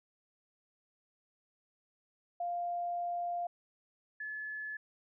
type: tone pair in turn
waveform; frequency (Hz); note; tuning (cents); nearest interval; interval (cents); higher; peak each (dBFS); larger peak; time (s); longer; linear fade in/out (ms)
sine; 698.5 / 1718.9; F5 / A6; 0 / -41; octave + major third; 1559; second; -33 / -38; first; 2.4-3.47 / 4.2-4.77; first; 5
effects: none